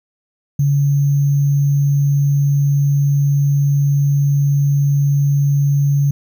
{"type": "tone with sample-and-hold", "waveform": "sine", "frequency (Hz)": 141.7, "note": "C#3", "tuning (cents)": 38, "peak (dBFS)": -11, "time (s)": [0.59, 6.11], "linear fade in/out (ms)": 5, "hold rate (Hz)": 6300, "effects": []}